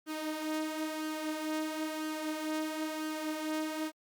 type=tone with flanger; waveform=sawtooth; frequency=311.1 Hz; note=D#4; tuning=in tune; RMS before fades=-36 dBFS; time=0.06-3.92 s; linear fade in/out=50 ms; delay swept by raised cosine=0.64 to 6.44 ms; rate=1 Hz; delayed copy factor=+0.5; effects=Opus 32 kbps